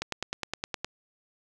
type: click train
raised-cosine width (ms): 0.2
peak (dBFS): -13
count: 9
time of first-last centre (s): 0.02-0.846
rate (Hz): 9.69
effects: none